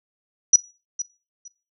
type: tone with echo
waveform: sine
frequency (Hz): 5860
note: F#8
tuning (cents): -18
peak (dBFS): -8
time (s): 0.53-0.56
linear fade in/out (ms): 5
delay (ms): 460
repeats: 2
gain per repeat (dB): -15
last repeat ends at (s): 1.48
effects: noise-tail reverb RT60 0.3 s tail -18 dB re dry